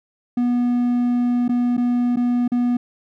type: tone with dropouts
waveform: triangle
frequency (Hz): 243.5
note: B3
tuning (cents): -24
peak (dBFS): -14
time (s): 0.37-2.77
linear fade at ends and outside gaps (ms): 5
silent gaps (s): 1.481-1.492 / 1.769-1.777 / 2.16-2.169 / 2.479-2.518
effects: none